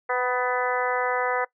harmonic tone with a mistuned harmonic, 250 Hz, B3, 21 cents sharp, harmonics 2 / 3 / 4 / 5 / 6 / 7 / 8, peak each -27 / -29 / -30 / -31 / -32 / -32 / -33 dBFS, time 0.09-1.45 s, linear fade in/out 10 ms, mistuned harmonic 4, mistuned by -22 cents, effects noise-tail reverb RT60 0.1 s tail -20 dB re dry

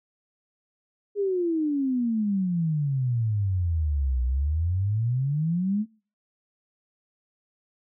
sine exponential two-way sweep, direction down then up, 415.3 to 60.7 to 220.7 Hz, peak -22 dBFS, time 1.15-5.86 s, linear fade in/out 50 ms, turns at 4.23 s, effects noise-tail reverb RT60 0.4 s tail -24 dB re dry

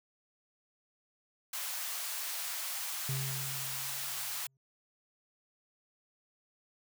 white high-pass noise, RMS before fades -38 dBFS, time 1.53-4.47 s, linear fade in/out 5 ms, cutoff 690 Hz, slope 24 dB/octave
triangle tone with exponential decay, 134.1 Hz, C3, 43 cents sharp, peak -30 dBFS, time 3.09-4.57 s, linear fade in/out 2 ms, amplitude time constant 320 ms
effects none

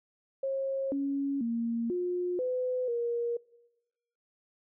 sine tone with pitch steps, 540 / 278.2 / 232 / 357.2 / 505 / 472.4 Hz, C#5 / C#4 / A#3 / F4 / B4 / A#4, -45 / +6 / -8 / +39 / +39 / +23 cents, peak -28 dBFS, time 0.43-3.37 s, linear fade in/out 5 ms, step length 490 ms, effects noise-tail reverb RT60 1.0 s tail -23 dB re dry

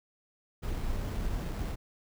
brown noise with sample-and-hold, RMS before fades -33 dBFS, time 0.62-1.76 s, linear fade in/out 20 ms, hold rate 6300 Hz, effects none

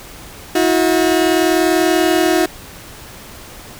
30% pulse tone pair together, 321.2 / 361.5 Hz, E4 / F#4, -45 / -40 cents, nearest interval major second, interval 205 cents, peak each -12 dBFS, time 0.55-2.46 s, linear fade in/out 5 ms, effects pink hiss -36 dBFS RMS until 3.79 s

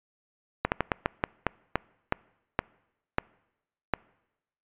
slowing click train, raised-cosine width 0.5 ms, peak -8 dBFS, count 12, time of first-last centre 0.65-3.937 s, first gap 69 ms, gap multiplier 1.27, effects noise-tail reverb RT60 0.9 s tail -25 dB re dry + resampled to 8000 Hz

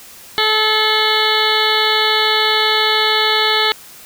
harmonic tone, 432.9 Hz, A4, 28 cents flat, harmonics 1 / 2 / 3 / 4 / 5 / 7 / 8 / 9 / 10, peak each -21 / -21 / -21 / -21 / -21 / -21 / -21 / -21 / -21 dBFS, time 0.38-3.72 s, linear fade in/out 0 ms, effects white hiss -39 dBFS RMS until 4.05 s

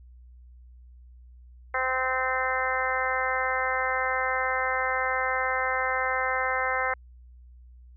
harmonic tone, 259 Hz, C4, 17 cents flat, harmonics 2 / 3 / 4 / 5 / 6 / 7 / 8, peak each -32 / -32 / -32 / -32 / -32 / -32 / -32 dBFS, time 1.74-6.94 s, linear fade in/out 5 ms, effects added 61 Hz sine -47 dBFS peak until 7.96 s

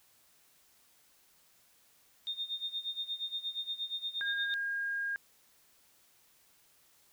sine tone with tremolo, 3658 Hz, A#7, 33 cents flat, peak -32 dBFS, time 2.27-4.54 s, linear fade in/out 0 ms, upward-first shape sine, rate 8.5 Hz, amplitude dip 85%
sine tone, 1620 Hz, G#6, 43 cents flat, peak -32 dBFS, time 4.21-5.16 s, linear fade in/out 0 ms
effects white hiss -66 dBFS RMS until 7.12 s

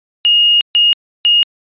sine tone bursts at uneven times, 2856 Hz, F7, 38 cents sharp, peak -7 dBFS, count 3, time 0.25-0.61 / 0.75-0.93 / 1.25-1.43 s, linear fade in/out 0 ms, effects resampled to 8000 Hz

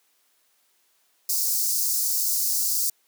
white high-pass noise, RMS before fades -24 dBFS, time 1.29-2.9 s, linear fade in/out 5 ms, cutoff 4700 Hz, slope 48 dB/octave, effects white hiss -66 dBFS RMS until 3.07 s + high-pass 300 Hz 12 dB/octave

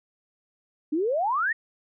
sine exponential sweep, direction up, 286.9 to 1918 Hz, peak -22 dBFS, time 0.92-1.53 s, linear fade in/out 10 ms, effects none

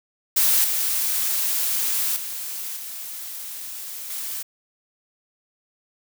blue noise with level steps, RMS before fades -18 / -23 / -31 / -34 / -30 dBFS, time 0.36-4.43 s, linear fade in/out 10 ms, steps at 0.64 / 2.16 / 2.76 / 4.1 s, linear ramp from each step 5 ms, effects none

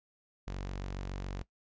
sawtooth tone, 47.16 Hz, F#1, 34 cents sharp, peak -33 dBFS, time 0.47-1.43 s, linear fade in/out 10 ms, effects noise-tail reverb RT60 0.1 s tail -19 dB re dry + resampled to 16000 Hz

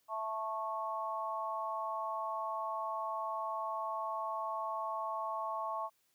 harmonic tone, 220 Hz, A3, in tune, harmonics 3 / 4 / 5, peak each -41 / -40 / -38 dBFS, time 0.08-5.9 s, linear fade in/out 50 ms, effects white hiss -75 dBFS RMS until 6.14 s + high-pass 60 Hz 12 dB/octave

